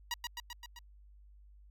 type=tone with echo; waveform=10% pulse; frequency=958 Hz; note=A#5; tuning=47 cents sharp; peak=-25 dBFS; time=0.11-0.14 s; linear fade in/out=2 ms; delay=130 ms; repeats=5; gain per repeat=-3 dB; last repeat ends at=0.79 s; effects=added 50 Hz sine -55 dBFS peak until 1.7 s